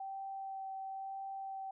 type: tone with vibrato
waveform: sine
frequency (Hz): 775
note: G5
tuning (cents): -20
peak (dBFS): -40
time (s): 0-1.71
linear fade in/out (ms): 5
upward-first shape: sine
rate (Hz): 0.99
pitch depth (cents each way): 9
effects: none